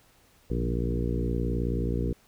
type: harmonic tone with a mistuned harmonic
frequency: 59 Hz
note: A#1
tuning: 22 cents sharp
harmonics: 1 / 2 / 3 / 4 / 5 / 6 / 7 / 8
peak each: -29 / -32 / -34 / -35 / -36 / -37 / -37 / -38 dBFS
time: 0.5-2.13 s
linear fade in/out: 5 ms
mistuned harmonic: 2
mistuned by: +50 cents
effects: pink hiss -61 dBFS RMS until 2.27 s